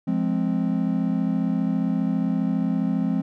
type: chord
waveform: triangle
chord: F minor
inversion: none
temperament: just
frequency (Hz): 174.61 / 209.5 / 261.9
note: F3 / Ab3 / C4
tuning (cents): 0 / +15 / +2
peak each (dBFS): -23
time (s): 0.07-3.22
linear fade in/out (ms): 10
effects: none